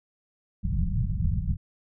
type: low-pass noise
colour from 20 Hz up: pink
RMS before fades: -26 dBFS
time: 0.63-1.57 s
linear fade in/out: 20 ms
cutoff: 200 Hz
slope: 96 dB/octave
effects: none